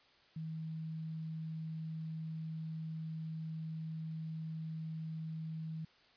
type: tone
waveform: sine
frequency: 159.7 Hz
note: D#3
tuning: 45 cents sharp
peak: -39 dBFS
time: 0.36-5.85 s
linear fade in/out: 5 ms
effects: white hiss -66 dBFS RMS until 6.16 s + resampled to 11025 Hz